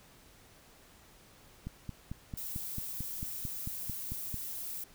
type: click train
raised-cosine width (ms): 5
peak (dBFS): -26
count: 13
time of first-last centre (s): 1.67-4.343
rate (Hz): 4.49
type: noise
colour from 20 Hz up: violet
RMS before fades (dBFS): -40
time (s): 2.37-4.84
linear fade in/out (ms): 5
effects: pink hiss -59 dBFS RMS until 4.94 s